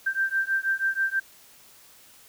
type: beating tone pair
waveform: sine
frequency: 1568 / 1574.2 Hz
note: G6 / G6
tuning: 0 / +7 cents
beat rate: 6.2 Hz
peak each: -26 dBFS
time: 0.06-1.2 s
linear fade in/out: 10 ms
effects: white hiss -53 dBFS RMS until 2.28 s